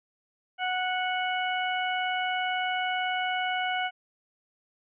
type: harmonic tone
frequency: 737 Hz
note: F#5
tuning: 7 cents flat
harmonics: 1 / 2 / 3 / 4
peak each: -29 / -32 / -34 / -35 dBFS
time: 0.58-3.91 s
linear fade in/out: 50 ms
effects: none